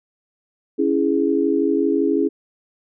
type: chord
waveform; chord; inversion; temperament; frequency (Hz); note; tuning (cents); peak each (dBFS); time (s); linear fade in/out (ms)
sine; C# minor; none; equal; 277.2 / 329.6 / 415.3; C#4 / E4 / G#4; 0 / 0 / 0; -20; 0.78-2.29; 20
effects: none